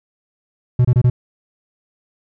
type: tone bursts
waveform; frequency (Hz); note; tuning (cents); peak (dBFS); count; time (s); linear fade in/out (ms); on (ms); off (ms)
triangle; 123.47; B2; 0; -7; 4; 0.79-1.1; 5; 58; 26
effects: none